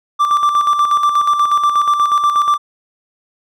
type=tone with tremolo; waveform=triangle; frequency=1174.7 Hz; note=D6; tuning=in tune; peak=-7 dBFS; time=0.19-2.58 s; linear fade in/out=20 ms; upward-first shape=square; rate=8.3 Hz; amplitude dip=50%; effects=none